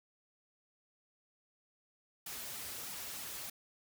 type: noise with flanger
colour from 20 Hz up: white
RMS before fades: -44 dBFS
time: 2.26-3.5 s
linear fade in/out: 5 ms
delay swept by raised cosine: 1.8 to 6.7 ms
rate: 3.2 Hz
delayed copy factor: -0.95
effects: none